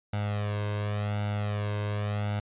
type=tone with flanger; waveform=sawtooth; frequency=103.83 Hz; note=G#2; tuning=in tune; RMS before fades=-30 dBFS; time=0.13-2.4 s; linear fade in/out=5 ms; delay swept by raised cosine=1.4 to 1.91 ms; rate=0.9 Hz; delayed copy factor=+0.8; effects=resampled to 8000 Hz